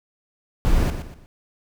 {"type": "noise with echo", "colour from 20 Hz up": "brown", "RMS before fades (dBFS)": -17, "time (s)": [0.65, 0.9], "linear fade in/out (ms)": 0, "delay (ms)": 120, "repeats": 3, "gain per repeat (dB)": -9, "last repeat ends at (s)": 1.26, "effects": []}